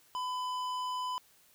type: tone with tanh clipping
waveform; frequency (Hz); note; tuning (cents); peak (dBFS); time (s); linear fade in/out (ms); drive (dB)
sine; 1004; B5; +28; -35; 0.15-1.18; 0; 14
effects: white hiss -64 dBFS RMS until 1.54 s